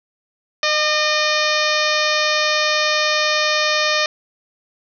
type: harmonic tone with a mistuned harmonic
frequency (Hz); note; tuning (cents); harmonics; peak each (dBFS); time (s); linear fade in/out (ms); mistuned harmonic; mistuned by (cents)
610; D#5; -34; 1 / 2 / 3 / 4 / 5 / 6 / 7 / 8 / 9 / 10; -22 / -23 / -22 / -23 / -28 / -25 / -26 / -28 / -27 / -32; 0.63-4.06; 2; 2; -20
effects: none